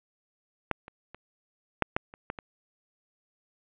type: clicks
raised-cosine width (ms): 0.5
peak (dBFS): -11 / -28 / -29 / -7 / -10 / -30 / -17 / -23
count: 8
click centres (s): 0.713 / 0.881 / 1.146 / 1.823 / 1.965 / 2.139 / 2.301 / 2.388
effects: resampled to 8000 Hz + 8-bit